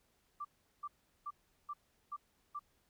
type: tone bursts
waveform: sine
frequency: 1174.7 Hz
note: D6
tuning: in tune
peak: -39 dBFS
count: 6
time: 0.4-2.594 s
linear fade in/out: 10 ms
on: 49 ms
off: 380 ms
effects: pink hiss -75 dBFS RMS until 2.89 s